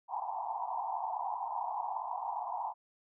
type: band-pass noise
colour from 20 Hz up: white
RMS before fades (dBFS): -37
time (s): 0.08-2.74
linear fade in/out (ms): 50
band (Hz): 720 to 1000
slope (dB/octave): 96
effects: none